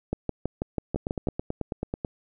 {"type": "two click trains", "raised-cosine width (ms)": 2, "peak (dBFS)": [-13, -15], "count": [8, 11], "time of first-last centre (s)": [[0.13, 1.272], [0.96, 2.048]], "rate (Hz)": [6.13, 9.19], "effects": []}